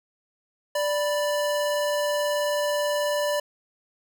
square tone pair together, 587.3 / 985 Hz, D5 / B5, 0 / -5 cents, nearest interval major sixth, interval 895 cents, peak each -24 / -32 dBFS, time 0.75-3.4 s, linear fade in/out 5 ms, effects none

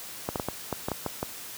clicks, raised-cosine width 1 ms, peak -14 dBFS, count 9, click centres 0.289 / 0.358 / 0.398 / 0.486 / 0.727 / 0.885 / 0.917 / 1.063 / 1.229 s, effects white hiss -41 dBFS RMS until 1.57 s + high-pass 60 Hz 12 dB/octave

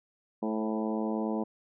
harmonic tone with a mistuned harmonic, 109.4 Hz, A2, 9 cents flat, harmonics 2 / 3 / 4 / 5 / 6 / 7 / 8 / 9, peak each -31 / -35 / -37 / -39 / -41 / -42 / -43 / -44 dBFS, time 0.42-1.44 s, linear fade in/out 10 ms, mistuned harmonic 5, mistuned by -22 cents, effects none

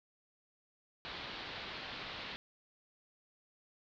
white low-pass noise, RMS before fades -45 dBFS, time 1.05-2.36 s, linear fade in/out 0 ms, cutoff 4300 Hz, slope 48 dB/octave, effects none

